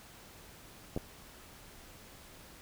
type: clicks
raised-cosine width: 2 ms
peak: -22 dBFS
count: 2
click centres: 0.964 / 0.975 s
effects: pink hiss -54 dBFS RMS until 2.61 s